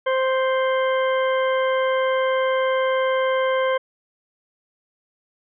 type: harmonic tone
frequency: 523.3 Hz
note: C5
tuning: in tune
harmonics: 1 / 2 / 3 / 4 / 6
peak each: -19 / -25 / -29 / -31 / -35 dBFS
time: 0.06-3.78 s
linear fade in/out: 10 ms
effects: none